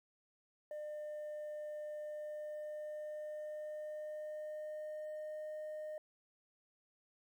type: tone with pitch glide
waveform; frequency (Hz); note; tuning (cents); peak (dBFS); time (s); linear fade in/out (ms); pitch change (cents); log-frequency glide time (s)
sine; 602 to 613.6; D5 to D#5; +43 to -24; -39; 0.71-5.98; 2; +33; 1.95-5.43
effects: tanh soft clip ceiling -41 dBFS + 12-bit